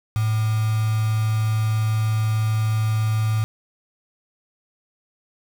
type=tone with quantisation; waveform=sine; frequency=109.2 Hz; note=A2; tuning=13 cents flat; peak=-18 dBFS; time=0.16-3.44 s; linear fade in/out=0 ms; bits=5; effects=none